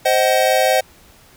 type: chord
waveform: square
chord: C diminished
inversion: none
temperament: just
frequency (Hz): 523.3 / 627.9 / 753.5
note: C5 / Eb5 / Gb5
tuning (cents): 0 / +16 / +31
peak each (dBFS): -18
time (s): 0.05-0.81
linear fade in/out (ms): 10
effects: pink hiss -48 dBFS RMS until 1.36 s